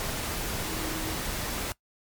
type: tone in noise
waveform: sine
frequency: 317 Hz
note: D#4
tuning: 32 cents sharp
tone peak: -37 dBFS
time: 0.65-1.15 s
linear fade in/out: 0 ms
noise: pink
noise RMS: -32 dBFS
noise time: 0-1.72 s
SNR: -8 dB
effects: noise-tail reverb RT60 0.1 s tail -21 dB re dry + MP3 96 kbps